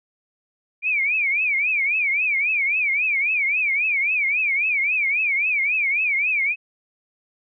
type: tone with vibrato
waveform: sine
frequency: 2349 Hz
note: D7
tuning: in tune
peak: -18 dBFS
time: 0.82-6.56 s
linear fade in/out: 50 ms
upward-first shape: triangle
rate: 3.7 Hz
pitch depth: 200 cents each way
effects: none